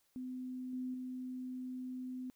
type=tone with level steps; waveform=sine; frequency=254.5 Hz; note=C4; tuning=48 cents flat; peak=-40 / -37 / -40 dBFS; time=0.16-2.3 s; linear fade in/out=0 ms; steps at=0.73 / 0.94 s; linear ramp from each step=2 ms; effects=white hiss -75 dBFS RMS until 2.35 s